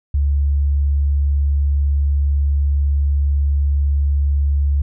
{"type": "tone", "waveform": "sine", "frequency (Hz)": 71, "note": "C#2", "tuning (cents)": 42, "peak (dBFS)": -13, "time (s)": [0.14, 4.82], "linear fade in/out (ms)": 5, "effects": []}